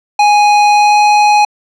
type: tone with pitch glide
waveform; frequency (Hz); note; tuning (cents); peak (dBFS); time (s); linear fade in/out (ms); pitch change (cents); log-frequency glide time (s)
square; 830 to 834.8; G#5 to G#5; -1 to +9; -6; 0.19-1.45; 5; +10; 0.71-0.97
effects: low-pass 5000 Hz 12 dB/octave